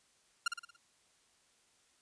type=tone with echo; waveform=sawtooth; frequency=1396.9 Hz; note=F6; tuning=in tune; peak=-25 dBFS; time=0.46-0.48 s; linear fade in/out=5 ms; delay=57 ms; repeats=5; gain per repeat=-6 dB; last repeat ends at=0.765 s; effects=white hiss -70 dBFS RMS until 2.01 s + resampled to 22050 Hz